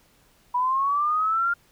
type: linear sweep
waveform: sine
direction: up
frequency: 973 to 1408 Hz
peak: -20 dBFS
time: 0.54-1.54 s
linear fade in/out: 10 ms
effects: pink hiss -60 dBFS RMS until 1.71 s